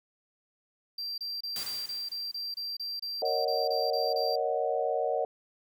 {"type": "tone bursts", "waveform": "triangle", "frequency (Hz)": 4715, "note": "D8", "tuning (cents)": 6, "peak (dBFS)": -32, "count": 15, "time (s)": [0.98, 4.358], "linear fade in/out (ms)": 5, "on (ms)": 200, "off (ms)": 27}
{"type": "noise with exponential decay", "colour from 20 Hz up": "white", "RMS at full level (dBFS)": -37, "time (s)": [1.56, 2.67], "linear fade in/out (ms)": 1, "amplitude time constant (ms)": 240}
{"type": "chord", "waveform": "sine", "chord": "D# minor seventh", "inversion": "second", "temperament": "equal", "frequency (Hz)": [466.2, 554.4, 622.3, 740], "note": ["A#4", "C#5", "D#5", "F#5"], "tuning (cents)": [0, 0, 0, 0], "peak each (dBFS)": -32, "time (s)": [3.22, 5.25], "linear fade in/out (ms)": 2}
{"effects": []}